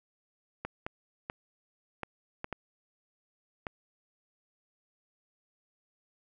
clicks, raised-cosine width 0.5 ms, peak -20 dBFS, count 7, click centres 0.65 / 0.865 / 1.299 / 2.033 / 2.444 / 2.527 / 3.668 s, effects none

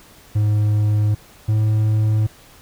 triangle tone pair in turn, 105.4 / 107.93 Hz, G#2 / A2, +26 / -33 cents, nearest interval unison, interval 41 cents, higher second, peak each -12 dBFS, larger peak neither, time 0.35-1.15 / 1.48-2.27 s, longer first, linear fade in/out 10 ms, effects pink hiss -47 dBFS RMS until 2.61 s

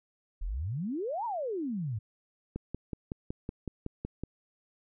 sine exponential two-way sweep, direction up then down, 34.65 to 980 to 99 Hz, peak -31 dBFS, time 0.41-1.99 s, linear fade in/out 10 ms, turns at 1.25 s
click train, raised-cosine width 3 ms, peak -22 dBFS, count 10, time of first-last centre 2.56-4.236 s, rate 5.37 Hz
effects none

